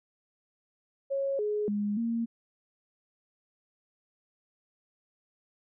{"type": "tone with pitch steps", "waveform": "sine", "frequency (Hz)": [549, 419.6, 206.3, 231.1], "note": ["C#5", "G#4", "G#3", "A#3"], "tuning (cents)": [-17, 18, -11, -15], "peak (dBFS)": -27, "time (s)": [1.1, 2.26], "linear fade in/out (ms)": 20, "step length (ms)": 290, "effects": []}